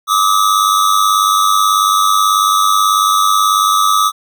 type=tone pair together; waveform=square; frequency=1174.7 / 1273 Hz; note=D6 / D#6; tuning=0 / +39 cents; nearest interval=minor second; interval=139 cents; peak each=-13 dBFS; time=0.07-4.12 s; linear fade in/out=50 ms; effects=none